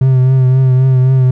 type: tone with vibrato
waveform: triangle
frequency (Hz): 130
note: C3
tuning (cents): -11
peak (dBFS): -4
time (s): 0.01-1.31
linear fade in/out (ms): 5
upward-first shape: triangle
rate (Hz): 3.8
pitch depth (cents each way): 40
effects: none